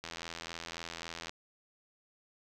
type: click train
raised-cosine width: 0.2 ms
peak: -23 dBFS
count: 106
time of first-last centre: 0.04-1.294 s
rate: 83.7 Hz
effects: none